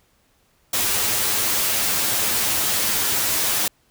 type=noise with comb filter; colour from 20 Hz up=white; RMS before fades=-21 dBFS; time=0.73-3.68 s; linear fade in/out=5 ms; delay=9.4 ms; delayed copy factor=+0.7; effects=pink hiss -62 dBFS RMS until 3.9 s